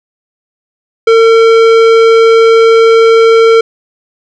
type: tone with tanh clipping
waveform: sine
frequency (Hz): 453.3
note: A#4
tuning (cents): -48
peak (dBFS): -4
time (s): 1.07-3.61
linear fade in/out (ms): 5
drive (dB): 16
effects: none